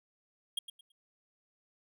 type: tone with echo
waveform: square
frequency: 3249 Hz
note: G#7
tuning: 39 cents flat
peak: -31 dBFS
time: 0.57-0.59 s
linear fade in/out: 5 ms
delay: 110 ms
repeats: 3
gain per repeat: -12 dB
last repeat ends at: 0.92 s
effects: none